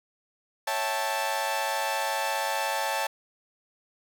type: chord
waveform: sawtooth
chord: A dominant seventh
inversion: first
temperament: equal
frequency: 554.4 / 659.3 / 784 / 880 Hz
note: C#5 / E5 / G5 / A5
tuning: 0 / 0 / 0 / 0 cents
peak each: -30 / -31 / -31 / -25 dBFS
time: 0.67-3.07 s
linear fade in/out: 5 ms
effects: none